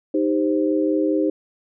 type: chord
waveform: sine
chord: C minor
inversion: first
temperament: equal with one note detuned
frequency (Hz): 311.1 / 395.9 / 523.3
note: Eb4 / G4 / C5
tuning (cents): 0 / +17 / 0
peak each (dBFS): -19 / -23 / -24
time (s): 0.14-1.3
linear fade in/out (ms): 5
effects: none